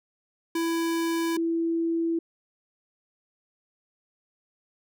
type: tone pair in turn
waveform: square / sine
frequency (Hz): 332 / 332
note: E4 / E4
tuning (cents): +12 / +12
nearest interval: unison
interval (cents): 0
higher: neither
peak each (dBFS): -25 / -23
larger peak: second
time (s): 0.55-1.37 / 1.37-2.19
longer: neither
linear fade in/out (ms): 5
effects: none